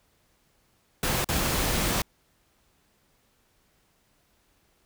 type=noise with dropouts; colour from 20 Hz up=pink; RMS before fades=-26 dBFS; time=1.03-2.02 s; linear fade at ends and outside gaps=2 ms; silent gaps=1.245-1.288 s; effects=pink hiss -67 dBFS RMS until 4.85 s